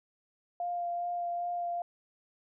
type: tone with vibrato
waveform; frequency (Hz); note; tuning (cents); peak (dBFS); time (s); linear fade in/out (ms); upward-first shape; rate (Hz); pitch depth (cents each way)
sine; 698.5; F5; 0; -31; 0.6-1.82; 2; sine; 2.5; 12
effects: none